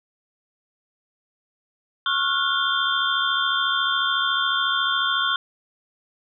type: tone cluster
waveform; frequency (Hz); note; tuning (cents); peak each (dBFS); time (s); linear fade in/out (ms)
sine; 1096 / 1383 / 1457 / 3188 / 3513; C#6 / F6 / F#6 / G7 / A7; -20 / -17 / -27 / +28 / -3; -26; 2.06-5.36; 2
effects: none